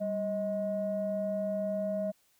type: tone pair together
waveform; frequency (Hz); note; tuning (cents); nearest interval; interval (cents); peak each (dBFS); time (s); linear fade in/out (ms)
sine; 196 / 630; G3 / D#5; 0 / +21; octave + minor sixth; 2021; -34 / -30; 0-2.12; 20
effects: tanh soft clip ceiling -23 dBFS + white hiss -69 dBFS RMS until 2.39 s